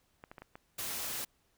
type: clicks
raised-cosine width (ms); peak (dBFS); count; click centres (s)
0.5; -32; 6; 0.239 / 0.315 / 0.382 / 0.42 / 0.555 / 1.046
type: noise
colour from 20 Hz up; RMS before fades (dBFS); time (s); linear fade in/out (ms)
white; -38; 0.78-1.25; 10
effects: pink hiss -73 dBFS RMS until 1.57 s